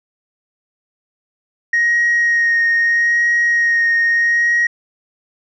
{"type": "tone with vibrato", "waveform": "sine", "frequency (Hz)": 1873, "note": "A#6", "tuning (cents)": 8, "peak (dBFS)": -10, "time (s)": [1.73, 4.67], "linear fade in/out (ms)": 5, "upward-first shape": "sine", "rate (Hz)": 0.78, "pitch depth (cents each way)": 16, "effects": ["tanh soft clip ceiling -9 dBFS"]}